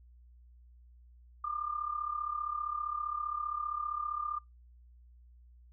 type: tone with amplitude modulation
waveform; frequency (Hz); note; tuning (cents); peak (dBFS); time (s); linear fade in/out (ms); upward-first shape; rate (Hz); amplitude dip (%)
sine; 1200; D6; +37; -30; 1.44-4.39; 5; sine; 35.2; 75
effects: noise-tail reverb RT60 0.2 s tail -24 dB re dry + added 60 Hz sine -55 dBFS peak until 5.72 s